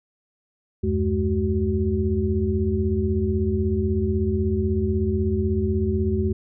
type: tone cluster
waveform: sine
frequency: 78.3 / 94.5 / 212.2 / 375.8 Hz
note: D#2 / F#2 / G#3 / F#4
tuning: +11 / +37 / +38 / +27 cents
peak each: -25 dBFS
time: 0.83-6.33 s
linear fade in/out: 10 ms
effects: none